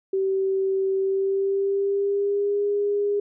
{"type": "tone with pitch glide", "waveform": "sine", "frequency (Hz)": [385.2, 408.1], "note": ["G4", "G#4"], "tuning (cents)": [-30, -30], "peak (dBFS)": -20, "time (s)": [0.13, 3.2], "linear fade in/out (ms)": 5, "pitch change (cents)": 100, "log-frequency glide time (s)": [0.97, 2.64], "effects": []}